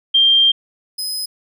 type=tone pair in turn; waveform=sine / sawtooth; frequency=3180 / 5048 Hz; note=G7 / D#8; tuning=+24 / +24 cents; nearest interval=minor sixth; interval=800 cents; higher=second; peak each=-9 / -19 dBFS; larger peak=first; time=0.14-0.52 / 0.98-1.26 s; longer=first; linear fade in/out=10 ms; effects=none